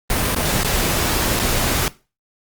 pink noise with dropouts, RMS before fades -19 dBFS, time 0.1-1.88 s, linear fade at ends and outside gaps 1 ms, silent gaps 0.348-0.362 / 0.633-0.646 / 1.392-1.397 s, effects noise-tail reverb RT60 0.3 s tail -19 dB re dry + Opus 32 kbps

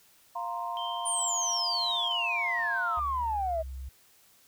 sine chord, F suspended fourth, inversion none, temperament equal, 698.5 / 932.3 / 1046.5 Hz, F5 / Bb5 / C6, 0 / 0 / 0 cents, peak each -36 / -35 / -36 dBFS, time 0.35-3 s, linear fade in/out 10 ms
sine tone with tremolo, 3140 Hz, G7, 2 cents sharp, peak -35 dBFS, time 0.77-2.12 s, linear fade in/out 0 ms, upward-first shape triangle, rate 3 Hz, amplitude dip 45%
sine exponential sweep, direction down, 9397 to 627 Hz, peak -27 dBFS, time 1.05-3.63 s, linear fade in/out 20 ms
sine tone with pitch glide, 68.5 to 65.79 Hz, C#2 to C2, -20 to +10 cents, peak -36 dBFS, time 2.97-3.89 s, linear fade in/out 5 ms, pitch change -70 cents, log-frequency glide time 3.37-3.58 s
effects tanh soft clip ceiling -19 dBFS + white hiss -61 dBFS RMS until 4.47 s

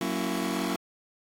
sawtooth chord, F# dominant seventh, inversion none, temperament just, 185 / 231.2 / 277.5 / 333 Hz, F#3 / A#3 / C#4 / E4, 0 / -14 / +2 / +18 cents, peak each -29 dBFS, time 0.01-0.76 s, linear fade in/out 2 ms, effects AAC 48 kbps

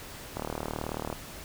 click train, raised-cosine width 1 ms, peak -18 dBFS, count 30, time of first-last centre 0.37-1.127 s, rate 38.3 Hz, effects pink hiss -44 dBFS RMS until 1.44 s

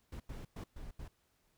brown noise bursts at uneven times, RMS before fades -45 dBFS, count 5, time 0.12-0.2 / 0.29-0.45 / 0.56-0.64 / 0.76-0.91 / 0.99-1.08 s, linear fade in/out 5 ms, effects pink hiss -75 dBFS RMS until 1.57 s

